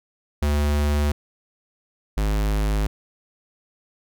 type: tone pair in turn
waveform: square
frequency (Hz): 73.42 / 51.92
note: D2 / G#1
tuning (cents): 0 / 0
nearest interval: tritone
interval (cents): 600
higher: first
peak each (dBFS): -19 / -20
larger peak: first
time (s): 0.42-1.12 / 2.17-2.87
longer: neither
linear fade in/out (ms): 5
effects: none